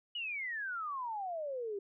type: exponential sweep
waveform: sine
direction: down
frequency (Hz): 2960 to 387.8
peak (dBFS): -36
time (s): 0.15-1.79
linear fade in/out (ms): 5
effects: none